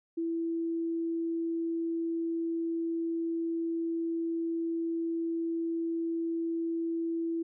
sine tone, 331.8 Hz, E4, 11 cents sharp, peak -29 dBFS, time 0.17-7.43 s, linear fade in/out 10 ms, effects none

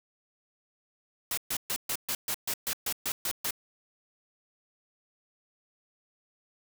white noise bursts, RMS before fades -31 dBFS, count 12, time 1.31-3.508 s, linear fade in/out 2 ms, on 64 ms, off 130 ms, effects none

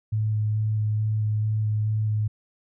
sine tone with vibrato, 107.5 Hz, A2, 40 cents flat, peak -21 dBFS, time 0.12-2.28 s, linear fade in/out 10 ms, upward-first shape square, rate 2.3 Hz, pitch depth 10 cents each way, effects none

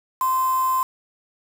sine tone with quantisation, 1038 Hz, C6, 14 cents flat, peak -18 dBFS, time 0.21-0.83 s, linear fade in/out 2 ms, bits 5, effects none

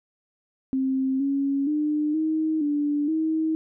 sine tone with pitch steps, 264.6 / 277.1 / 300.7 / 314.8 / 292.3 / 317.5 Hz, C4 / C#4 / D4 / D#4 / D4 / D#4, +20 / -1 / +41 / +20 / -8 / +35 cents, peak -21 dBFS, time 0.73-3.55 s, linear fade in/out 0 ms, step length 470 ms, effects none

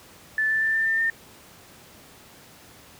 sine tone with pitch steps, 1751 / 1763.2 / 1775.4 / 1787.8 / 1800.2 / 1812.7 Hz, A6 / A6 / A6 / A6 / A6 / A#6, -9 / +3 / +15 / +27 / +39 / -49 cents, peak -20 dBFS, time 0.38-1.1 s, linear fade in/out 2 ms, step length 120 ms, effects pink hiss -49 dBFS RMS until 2.99 s + high-pass 80 Hz 12 dB/octave

